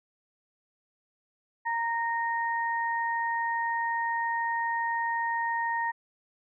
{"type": "tone pair together", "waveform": "sine", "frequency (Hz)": [928, 1853.6], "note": ["A#5", "A#6"], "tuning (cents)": [-8, -10], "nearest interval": "octave", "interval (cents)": 1198, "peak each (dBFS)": [-28, -31], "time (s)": [1.65, 5.92], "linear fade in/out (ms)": 20, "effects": []}